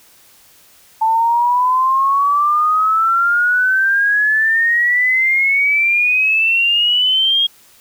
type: exponential sweep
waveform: sine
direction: up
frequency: 880 to 3274 Hz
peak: -11 dBFS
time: 1.01-7.47 s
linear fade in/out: 10 ms
effects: white hiss -48 dBFS RMS until 7.8 s